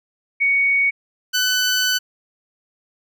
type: tone pair in turn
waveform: sine / 15% pulse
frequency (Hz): 2233 / 1501.1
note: C#7 / F#6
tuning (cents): +12 / +25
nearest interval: perfect fifth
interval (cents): 687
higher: first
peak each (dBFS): -14 / -10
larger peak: second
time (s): 0.4-0.91 / 1.33-1.99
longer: second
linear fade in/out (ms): 20
effects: none

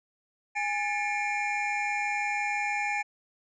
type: tone cluster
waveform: triangle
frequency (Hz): 824 / 1755 / 2178 / 2386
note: G#5 / A6 / C#7 / D7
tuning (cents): -14 / -5 / -31 / +27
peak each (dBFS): -29 / -34 / -34 / -30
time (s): 0.55-3.03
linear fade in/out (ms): 20
effects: resampled to 22050 Hz

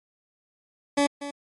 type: tone with echo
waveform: 20% pulse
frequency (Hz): 285.1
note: C#4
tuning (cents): +49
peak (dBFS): -14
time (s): 0.97-1.07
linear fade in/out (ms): 10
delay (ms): 240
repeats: 1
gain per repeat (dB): -13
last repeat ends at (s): 1.31
effects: MP3 48 kbps

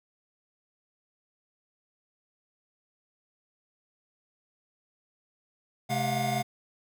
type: tone cluster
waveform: square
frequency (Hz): 130.7 / 214.3 / 696 / 721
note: C3 / A3 / F5 / F#5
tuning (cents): -1 / -45 / -6 / -45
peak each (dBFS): -33 / -35 / -34 / -31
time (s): 5.89-6.43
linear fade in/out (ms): 20
effects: none

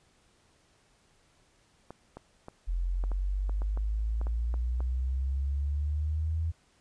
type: clicks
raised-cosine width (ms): 1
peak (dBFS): -28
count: 12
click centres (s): 1.906 / 2.17 / 2.484 / 3.039 / 3.117 / 3.495 / 3.619 / 3.774 / 4.214 / 4.269 / 4.541 / 4.805
type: exponential sweep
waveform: sine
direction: up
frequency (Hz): 42.77 to 82.41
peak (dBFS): -27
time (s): 2.67-6.52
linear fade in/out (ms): 20
effects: pink hiss -66 dBFS RMS until 6.8 s + resampled to 22050 Hz

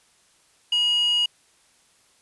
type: tone with high-pass filter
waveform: square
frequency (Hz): 961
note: B5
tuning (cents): -48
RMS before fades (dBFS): -21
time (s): 0.72-1.26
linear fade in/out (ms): 5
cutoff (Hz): 2800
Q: 9.8
effects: white hiss -60 dBFS RMS until 2.21 s + resampled to 24000 Hz

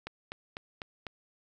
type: click train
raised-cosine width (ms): 0.3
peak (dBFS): -22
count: 5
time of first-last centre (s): 0.07-1.068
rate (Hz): 4.01
effects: none

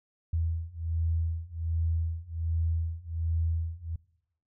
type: beating tone pair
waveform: sine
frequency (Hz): 81.6 / 82.9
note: E2 / E2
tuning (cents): -17 / +10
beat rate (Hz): 1.3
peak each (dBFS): -31 / -30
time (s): 0.33-3.96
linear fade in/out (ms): 5
effects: noise-tail reverb RT60 0.8 s tail -23 dB re dry

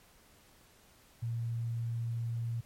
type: tone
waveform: sine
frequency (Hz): 116.54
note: A#2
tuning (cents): 0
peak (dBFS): -32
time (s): 1.22-2.61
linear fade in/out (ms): 10
effects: pink hiss -62 dBFS RMS until 2.65 s + MP3 64 kbps

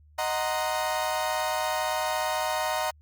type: chord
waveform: 35% pulse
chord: C half-diminished seventh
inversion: first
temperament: equal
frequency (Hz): 622.3 / 740 / 932.3 / 1046.5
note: Eb5 / Gb5 / Bb5 / C6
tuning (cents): 0 / 0 / 0 / 0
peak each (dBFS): -29 / -30 / -29 / -34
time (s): 0.18-2.91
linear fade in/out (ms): 10
effects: added 75 Hz sine -53 dBFS peak until 3.01 s + Opus 48 kbps

